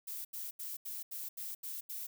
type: noise bursts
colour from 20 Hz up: violet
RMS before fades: -42 dBFS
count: 8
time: 0.07-2.07 s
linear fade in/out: 10 ms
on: 180 ms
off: 80 ms
effects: none